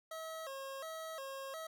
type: tone with vibrato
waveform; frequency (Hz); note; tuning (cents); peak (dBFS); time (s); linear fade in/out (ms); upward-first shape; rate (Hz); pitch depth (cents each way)
25% pulse; 590; D5; +8; -39; 0.11-1.67; 5; square; 1.4; 150
effects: none